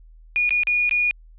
sine tone with dropouts, 2445 Hz, D#7, 31 cents flat, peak -17 dBFS, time 0.36-1.11 s, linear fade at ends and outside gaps 0 ms, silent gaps 0.493-0.507 / 0.634-0.671 / 0.894-0.911 s, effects added 40 Hz sine -44 dBFS peak until 1.38 s + resampled to 8000 Hz

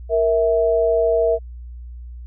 sine tone pair together, 466.2 / 653.4 Hz, A#4 / E5, 0 / -15 cents, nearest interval tritone, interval 585 cents, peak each -17 dBFS, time 0.09-1.39 s, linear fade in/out 50 ms, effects added 60 Hz sine -32 dBFS peak until 2.26 s

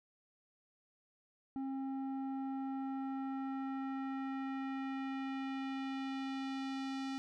square tone with low-pass filter sweep, 268.6 Hz, C4, 46 cents sharp, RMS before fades -40 dBFS, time 1.56-7.18 s, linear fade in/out 0 ms, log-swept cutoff 640 to 5000 Hz, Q 1.2, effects none

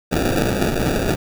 violet noise with sample-and-hold, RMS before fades -19 dBFS, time 0.11-1.16 s, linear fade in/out 20 ms, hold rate 1050 Hz, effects none

